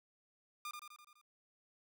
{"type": "tone with echo", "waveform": "sawtooth", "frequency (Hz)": 1207, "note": "D6", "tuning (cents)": 47, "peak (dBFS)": -38, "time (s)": [0.65, 0.71], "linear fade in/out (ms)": 2, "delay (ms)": 84, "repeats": 6, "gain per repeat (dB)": -4, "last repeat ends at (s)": 1.214, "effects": []}